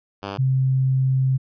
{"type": "tone pair in turn", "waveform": ["5% pulse", "sine"], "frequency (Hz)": [99, 131.76], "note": ["G2", "C3"], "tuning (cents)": [18, 12], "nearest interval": "perfect fourth", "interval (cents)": 494, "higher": "second", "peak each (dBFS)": [-17, -16], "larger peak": "second", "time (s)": [[0.22, 0.38], [0.38, 1.38]], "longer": "second", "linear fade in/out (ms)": 20, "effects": ["resampled to 11025 Hz"]}